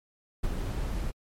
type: noise with ADSR envelope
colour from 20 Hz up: brown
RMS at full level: -26 dBFS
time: 0.43-1.12 s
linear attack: 17 ms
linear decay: 15 ms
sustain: -5 dB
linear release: 28 ms
effects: MP3 64 kbps